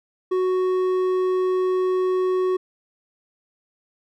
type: tone with hard clipping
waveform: sine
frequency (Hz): 370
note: F#4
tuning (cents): 0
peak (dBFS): -20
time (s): 0.31-2.57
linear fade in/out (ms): 10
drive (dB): 6
effects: none

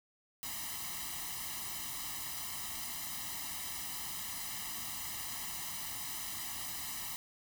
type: noise with comb filter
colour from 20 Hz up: white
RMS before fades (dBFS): -41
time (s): 0.43-7.16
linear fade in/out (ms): 0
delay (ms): 1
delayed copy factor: +0.95
effects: none

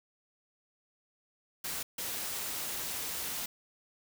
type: noise bursts at uneven times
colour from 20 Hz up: white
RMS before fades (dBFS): -37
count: 2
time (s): 1.64-1.83 / 1.98-3.46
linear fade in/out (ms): 5
effects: none

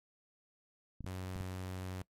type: clicks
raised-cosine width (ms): 5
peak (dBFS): -32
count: 4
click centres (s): 1.007 / 1.044 / 1.361 / 1.408
type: tone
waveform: sawtooth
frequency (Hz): 92.7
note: F#2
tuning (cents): +4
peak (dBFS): -36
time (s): 1.06-2.02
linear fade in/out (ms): 0
effects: noise-tail reverb RT60 0.1 s tail -21 dB re dry + MP3 64 kbps

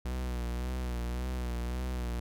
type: tone with vibrato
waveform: 45% pulse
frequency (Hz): 61.3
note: B1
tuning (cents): -12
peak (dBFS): -32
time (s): 0.05-2.2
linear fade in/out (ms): 5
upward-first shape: sine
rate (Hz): 1.8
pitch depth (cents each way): 53
effects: none

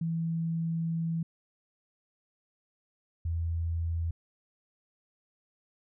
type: tone pair in turn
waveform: sine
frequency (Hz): 164.81 / 83.27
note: E3 / E2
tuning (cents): 0 / +18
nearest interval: octave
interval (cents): 1182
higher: first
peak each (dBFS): -28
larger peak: neither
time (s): 0.01-1.23 / 3.25-4.11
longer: first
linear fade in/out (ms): 5
effects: none

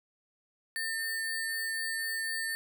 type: tone with sample-and-hold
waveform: sine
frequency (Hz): 1802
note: A6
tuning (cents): +41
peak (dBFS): -31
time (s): 0.76-2.55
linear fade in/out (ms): 0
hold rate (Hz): 6300
effects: none

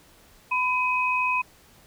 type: tone pair together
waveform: sine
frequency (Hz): 1002 / 2525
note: B5 / D#7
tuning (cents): +25 / +25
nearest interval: octave + major third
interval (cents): 1600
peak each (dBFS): -24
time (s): 0.51-1.42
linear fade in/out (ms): 10
effects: pink hiss -55 dBFS RMS until 1.86 s

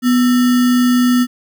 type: tone with sample-and-hold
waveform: sine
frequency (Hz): 246.9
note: B3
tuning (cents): 0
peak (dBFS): -9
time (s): 0.02-1.27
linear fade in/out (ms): 50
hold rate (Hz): 1575
effects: none

